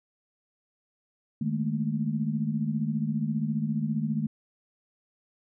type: tone cluster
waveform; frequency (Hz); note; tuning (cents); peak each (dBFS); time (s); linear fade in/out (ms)
sine; 153.6 / 211.9 / 226.7; D#3 / G#3 / A#3; -22 / +35 / -48; -30; 1.41-4.27; 5
effects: none